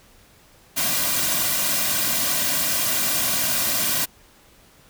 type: noise with comb filter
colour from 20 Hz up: white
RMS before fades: -22 dBFS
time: 0.76-4.06 s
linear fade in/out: 20 ms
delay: 2.3 ms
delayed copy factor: -0.7
effects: pink hiss -53 dBFS RMS until 4.89 s